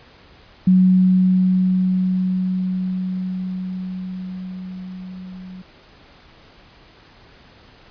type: tone with level ramp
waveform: sine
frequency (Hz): 185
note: F#3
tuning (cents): 0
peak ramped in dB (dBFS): -9 to -33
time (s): 0.67-5.62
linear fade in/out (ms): 5
effects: pink hiss -48 dBFS RMS until 7.9 s + resampled to 11025 Hz